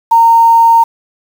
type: tone with quantisation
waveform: sine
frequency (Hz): 920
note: A#5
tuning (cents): -23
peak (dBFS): -3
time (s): 0.11-0.84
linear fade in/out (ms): 10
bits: 5
effects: none